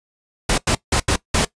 pink noise bursts at uneven times, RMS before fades -17 dBFS, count 5, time 0.49-0.58 / 0.67-0.75 / 0.92-1 / 1.08-1.16 / 1.34-1.45 s, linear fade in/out 5 ms, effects noise-tail reverb RT60 0.1 s tail -19 dB re dry + resampled to 22050 Hz

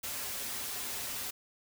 white noise with comb filter, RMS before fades -38 dBFS, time 0.03-1.31 s, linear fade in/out 10 ms, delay 6.2 ms, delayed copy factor -0.6, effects none

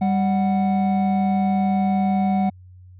triangle tone pair together, 196.6 / 741.1 Hz, G3 / F#5, +5 / +3 cents, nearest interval octave + major seventh, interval 2298 cents, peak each -16 / -21 dBFS, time 0.01-2.5 s, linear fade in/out 10 ms, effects added 91 Hz sine -42 dBFS peak until 2.99 s + resampled to 8000 Hz

